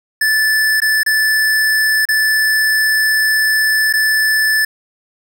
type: tone with dropouts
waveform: square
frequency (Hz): 1748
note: A6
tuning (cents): -12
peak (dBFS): -12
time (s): 0.21-4.65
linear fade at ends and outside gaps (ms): 5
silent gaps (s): 0.803-0.818 / 1.033-1.062 / 2.054-2.087 / 3.928-3.936
effects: none